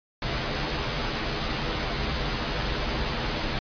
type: noise with comb filter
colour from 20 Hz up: pink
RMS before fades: -28 dBFS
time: 0.22-3.59 s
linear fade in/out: 2 ms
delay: 11 ms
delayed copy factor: -0.65
effects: resampled to 11025 Hz